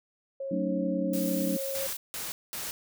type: tone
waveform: sine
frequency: 543 Hz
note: C#5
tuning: 36 cents flat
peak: -32 dBFS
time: 0.4-1.87 s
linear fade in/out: 5 ms
type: chord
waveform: sine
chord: D# half-diminished seventh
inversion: first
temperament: just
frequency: 186.68 / 224 / 280 / 311.1 Hz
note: F#3 / A3 / C#4 / D#4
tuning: +16 / +31 / +18 / 0 cents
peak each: -31 / -35 / -32 / -34 dBFS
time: 0.51-1.57 s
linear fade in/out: 5 ms
type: noise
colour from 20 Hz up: blue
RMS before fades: -37 dBFS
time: 1.13-1.97 s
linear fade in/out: 5 ms
type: noise bursts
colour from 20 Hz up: white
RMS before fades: -36 dBFS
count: 3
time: 1.75-2.71 s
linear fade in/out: 0 ms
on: 180 ms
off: 210 ms
effects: none